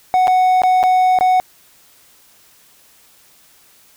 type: tone with dropouts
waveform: triangle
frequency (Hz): 740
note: F#5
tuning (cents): 0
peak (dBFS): -8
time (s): 0.14-1.4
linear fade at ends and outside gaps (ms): 0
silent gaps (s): 0.272-0.279 / 0.619-0.635 / 0.83-0.837 / 1.188-1.209
effects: white hiss -50 dBFS RMS until 3.96 s